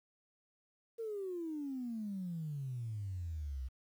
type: exponential sweep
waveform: sine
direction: down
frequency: 466.2 to 61.74 Hz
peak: -37 dBFS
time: 0.98-3.69 s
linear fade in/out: 20 ms
effects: tanh soft clip ceiling -33 dBFS + 11-bit